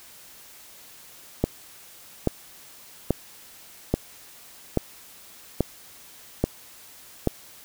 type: click train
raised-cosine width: 2 ms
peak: -6 dBFS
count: 8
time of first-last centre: 1.44-7.273 s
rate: 1.2 Hz
effects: white hiss -48 dBFS RMS until 7.64 s